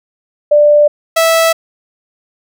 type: tone pair in turn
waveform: sine / sawtooth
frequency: 591 / 655.5 Hz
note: D5 / E5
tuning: +11 / -10 cents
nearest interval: major second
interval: 179 cents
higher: second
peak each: -4 dBFS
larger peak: neither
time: 0.51-0.88 / 1.16-1.53 s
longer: neither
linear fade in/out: 10 ms
effects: none